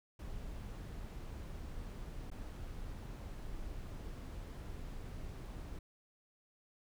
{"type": "noise with dropouts", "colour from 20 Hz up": "brown", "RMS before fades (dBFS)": -45, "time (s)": [0.19, 5.79], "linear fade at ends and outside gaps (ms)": 5, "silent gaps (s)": [2.303, 2.314], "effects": []}